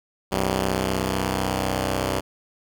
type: tone pair together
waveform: 5% pulse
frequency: 64.07 / 96 Hz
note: C2 / G2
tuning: -36 / -36 cents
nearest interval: perfect fifth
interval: 700 cents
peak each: -14 dBFS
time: 0.31-2.21 s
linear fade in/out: 20 ms
effects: none